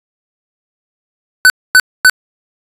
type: tone bursts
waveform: square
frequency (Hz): 1507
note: F#6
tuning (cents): +31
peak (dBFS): -3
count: 3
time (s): 1.45-2.097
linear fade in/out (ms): 0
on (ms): 49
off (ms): 250
effects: resampled to 32000 Hz